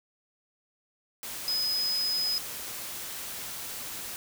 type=tone in noise; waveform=sine; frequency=5040 Hz; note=D#8; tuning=21 cents sharp; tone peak=-26 dBFS; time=1.48-2.38 s; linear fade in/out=0 ms; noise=white; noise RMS=-38 dBFS; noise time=1.23-4.16 s; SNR=+9 dB; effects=none